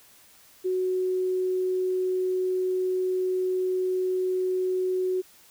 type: tone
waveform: sine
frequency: 370 Hz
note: F#4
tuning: in tune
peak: -23 dBFS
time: 0.64-5.22 s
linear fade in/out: 20 ms
effects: white hiss -55 dBFS RMS until 5.5 s